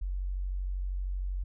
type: tone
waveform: sine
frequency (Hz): 46.41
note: F#1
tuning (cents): +6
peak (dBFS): -30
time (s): 0.01-1.44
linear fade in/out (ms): 10
effects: none